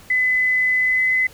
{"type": "tone with pitch glide", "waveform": "sine", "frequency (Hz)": [2014, 2028], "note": ["B6", "B6"], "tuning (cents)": [33, 45], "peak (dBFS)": -15, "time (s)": [0.1, 1.27], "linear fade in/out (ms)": 5, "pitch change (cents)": 12, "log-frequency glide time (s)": [0.83, 1.08], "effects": ["pink hiss -46 dBFS RMS until 1.33 s"]}